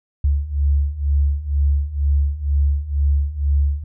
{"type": "beating tone pair", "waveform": "sine", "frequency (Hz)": [70, 72.1], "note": ["C#2", "D2"], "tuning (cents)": [18, -31], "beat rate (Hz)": 2.1, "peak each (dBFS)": [-20, -17], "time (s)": [0.24, 3.84], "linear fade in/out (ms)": 5, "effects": []}